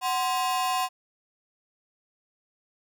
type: ring-modulated tone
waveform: 45% pulse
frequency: 893 Hz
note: A5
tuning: 25 cents sharp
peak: -21 dBFS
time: 0.01-0.89 s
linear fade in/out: 50 ms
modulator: 148 Hz
effects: none